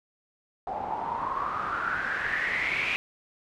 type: noise with low-pass filter sweep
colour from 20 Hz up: white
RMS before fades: -30 dBFS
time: 0.67-2.96 s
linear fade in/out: 0 ms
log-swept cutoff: 750 to 2500 Hz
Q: 8.8
effects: none